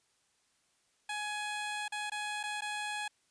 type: tone with dropouts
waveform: 15% pulse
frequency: 838 Hz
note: G#5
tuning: 15 cents sharp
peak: -29 dBFS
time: 1.09-3.08 s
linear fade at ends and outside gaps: 5 ms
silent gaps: 1.881-1.921 / 2.099-2.118 / 2.431-2.436 / 2.609-2.619 s
effects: white hiss -73 dBFS RMS until 3.3 s + resampled to 22050 Hz